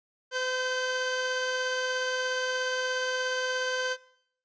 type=tone pair together; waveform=sawtooth; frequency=510 / 1546.9 Hz; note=C5 / G6; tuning=-44 / -23 cents; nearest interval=octave + perfect fifth; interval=1921 cents; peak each=-27 dBFS; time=0.31-3.97 s; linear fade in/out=50 ms; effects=noise-tail reverb RT60 0.7 s tail -20 dB re dry + resampled to 16000 Hz

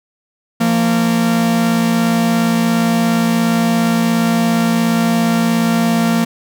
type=tone pair together; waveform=45% pulse; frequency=172.84 / 230 Hz; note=F3 / A#3; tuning=-18 / -23 cents; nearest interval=perfect fourth; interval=495 cents; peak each=-18 / -13 dBFS; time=0.6-6.25 s; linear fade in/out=10 ms; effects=none

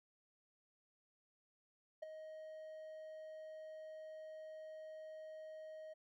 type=tone with ADSR envelope; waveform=triangle; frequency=627 Hz; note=D#5; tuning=13 cents sharp; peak=-38 dBFS; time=2.02-5.94 s; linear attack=10 ms; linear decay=10 ms; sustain=-9 dB; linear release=14 ms; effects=none

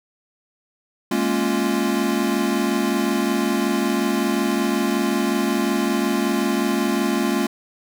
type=chord; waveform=square; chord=Bb minor seventh; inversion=third; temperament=equal with one note detuned; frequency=207.7 / 233.1 / 276.1 / 349.2 Hz; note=Ab3 / Bb3 / Db4 / F4; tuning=0 / 0 / -7 / 0 cents; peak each=-25 dBFS; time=1.11-7.47 s; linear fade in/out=5 ms; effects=none

